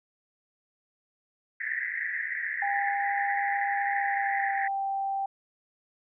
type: band-pass noise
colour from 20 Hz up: white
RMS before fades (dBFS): -32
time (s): 1.6-4.68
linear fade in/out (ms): 5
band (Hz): 1700 to 2000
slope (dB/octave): 96
type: tone with pitch glide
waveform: sine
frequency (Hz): 802 to 784.1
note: G5 to G5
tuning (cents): +39 to 0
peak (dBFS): -27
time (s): 2.62-5.26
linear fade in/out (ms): 5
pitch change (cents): -39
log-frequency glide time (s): 3.87-4.83
effects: none